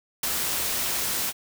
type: noise with ADSR envelope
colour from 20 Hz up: white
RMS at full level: -25 dBFS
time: 0.23-1.33 s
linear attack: 4 ms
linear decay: 26 ms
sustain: -2 dB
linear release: 45 ms
effects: none